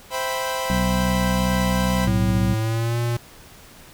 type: chord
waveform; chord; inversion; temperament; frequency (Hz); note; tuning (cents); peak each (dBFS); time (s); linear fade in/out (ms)
sawtooth; C major seventh; none; equal with one note detuned; 521.4 / 659.3 / 784 / 987.8; C5 / E5 / G5 / B5; -6 / 0 / 0 / 0; -23 / -28 / -28 / -24; 0.1-2.09; 50
type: harmonic tone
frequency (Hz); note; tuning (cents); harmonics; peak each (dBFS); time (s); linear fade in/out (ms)
62.3; B1; +16; 1 / 2 / 3 / 4; -25 / -28 / -21 / -31; 0.7-2.54; 0
type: tone with pitch glide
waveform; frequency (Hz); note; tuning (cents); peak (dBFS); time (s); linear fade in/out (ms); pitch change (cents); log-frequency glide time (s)
square; 110 to 118.58; A2 to A#2; 0 to +30; -21; 2.07-3.17; 5; +130; 2.58-2.99
effects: pink hiss -46 dBFS RMS until 3.93 s